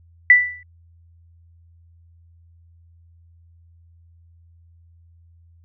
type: tone with exponential decay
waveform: sine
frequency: 1975.5 Hz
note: B6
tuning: in tune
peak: -4 dBFS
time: 0.3-0.63 s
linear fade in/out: 2 ms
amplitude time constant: 71 ms
effects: added 84 Hz sine -49 dBFS peak until 5.64 s